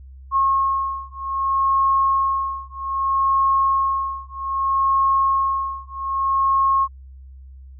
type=beating tone pair; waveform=sine; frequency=1084 / 1084.63 Hz; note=C#6 / C#6; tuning=-39 / -38 cents; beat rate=0.63 Hz; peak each=-20 dBFS; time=0.31-6.88 s; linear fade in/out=50 ms; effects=added 66 Hz sine -38 dBFS peak until 7.79 s